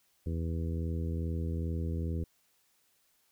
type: harmonic tone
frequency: 82.41 Hz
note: E2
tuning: in tune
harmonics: 1 / 2 / 3 / 4 / 5 / 6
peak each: -32 / -38 / -42 / -44 / -46 / -48 dBFS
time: 0.26-2.24 s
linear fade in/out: 5 ms
effects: white hiss -71 dBFS RMS until 3.31 s